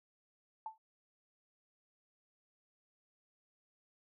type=tone with exponential decay; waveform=sine; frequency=880 Hz; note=A5; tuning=in tune; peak=-36 dBFS; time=0.66-0.78 s; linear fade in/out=2 ms; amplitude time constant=26 ms; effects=none